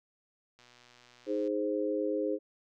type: click train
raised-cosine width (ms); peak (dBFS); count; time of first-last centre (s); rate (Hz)
0.2; -40; 109; 0.59-1.475; 122
type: chord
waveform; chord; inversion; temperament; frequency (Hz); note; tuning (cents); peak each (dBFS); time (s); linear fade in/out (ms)
sine; Ab major; second; equal; 311.1 / 415.3 / 523.3; Eb4 / Ab4 / C5; 0 / 0 / 0; -33; 1.26-2.39; 50
effects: none